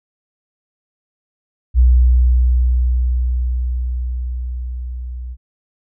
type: tone with level ramp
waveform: sine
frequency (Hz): 61.74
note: B1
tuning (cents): 0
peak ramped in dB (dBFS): -6 to -25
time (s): 1.74-5.37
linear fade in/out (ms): 50
effects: none